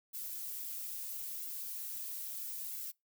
violet noise with flanger, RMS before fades -42 dBFS, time 0.13-2.92 s, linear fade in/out 20 ms, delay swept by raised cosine 1.6 to 7.4 ms, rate 0.76 Hz, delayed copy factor -0.9, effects noise-tail reverb RT60 0.2 s tail -25 dB re dry

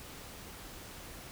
silence, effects pink hiss -48 dBFS RMS until 1.31 s

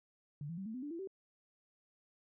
sine tone with pitch steps, 145.9 / 167.6 / 192.52 / 221.1 / 254 / 291.8 / 335.2 / 385 Hz, D3 / E3 / G3 / A3 / B3 / D4 / E4 / G4, -11 / +29 / -31 / +9 / +49 / -11 / +29 / -31 cents, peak -40 dBFS, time 0.41-1.074 s, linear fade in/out 2 ms, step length 83 ms, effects none

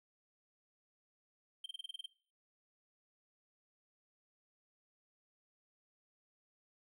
triangle tone bursts, 3147 Hz, G7, 6 cents sharp, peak -39 dBFS, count 9, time 1.64-2.06 s, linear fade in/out 5 ms, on 20 ms, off 30 ms, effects noise-tail reverb RT60 0.4 s tail -19 dB re dry

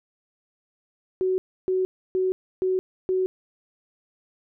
sine tone bursts, 373.2 Hz, F#4, 15 cents sharp, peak -20 dBFS, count 5, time 1.21-3.26 s, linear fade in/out 0 ms, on 170 ms, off 300 ms, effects none

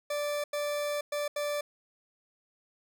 40% pulse tone bursts at uneven times, 586 Hz, D5, 4 cents flat, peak -29 dBFS, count 4, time 0.1-0.44 / 0.53-1.01 / 1.12-1.28 / 1.36-1.61 s, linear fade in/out 5 ms, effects none

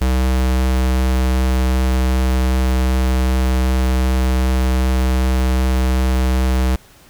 square tone, 64.1 Hz, C2, 35 cents flat, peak -14 dBFS, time 0.01-6.76 s, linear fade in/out 5 ms, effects pink hiss -47 dBFS RMS until 7.09 s

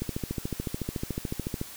click train, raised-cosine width 3 ms, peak -17 dBFS, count 23, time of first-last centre 0.02-1.614 s, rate 13.8 Hz, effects white hiss -44 dBFS RMS until 1.76 s

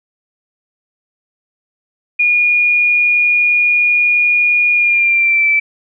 sine tone with pitch glide, 2437 to 2322 Hz, D#7 to D7, -37 to -20 cents, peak -9 dBFS, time 2.19-5.6 s, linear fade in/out 10 ms, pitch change -83 cents, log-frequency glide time 4.73-5.49 s, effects none

